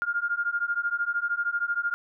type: beating tone pair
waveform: sine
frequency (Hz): 1404 / 1417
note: F6 / F6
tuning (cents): +9 / +25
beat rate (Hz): 13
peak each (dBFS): -28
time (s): 0.02-1.94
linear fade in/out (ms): 0
effects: none